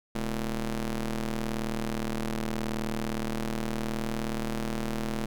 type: ring-modulated tone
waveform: sawtooth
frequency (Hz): 117.4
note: A#2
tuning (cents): +13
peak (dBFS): -22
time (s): 0.15-5.26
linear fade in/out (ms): 5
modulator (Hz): 97.8
effects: none